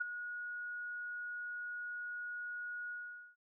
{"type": "tone with ADSR envelope", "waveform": "sine", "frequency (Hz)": 1451, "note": "F#6", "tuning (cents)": -34, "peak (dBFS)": -30, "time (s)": [0, 3.36], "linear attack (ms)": 13, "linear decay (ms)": 14, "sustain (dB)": -10, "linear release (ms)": 460, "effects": []}